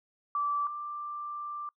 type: tone pair in turn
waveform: sine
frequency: 1162 / 1180.3 Hz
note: D6 / D6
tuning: -19 / +8 cents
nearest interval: unison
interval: 27 cents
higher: second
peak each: -27 / -35 dBFS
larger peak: first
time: 0.35-0.67 / 0.67-1.69 s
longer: second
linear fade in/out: 2 ms
effects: noise-tail reverb RT60 0.1 s tail -25 dB re dry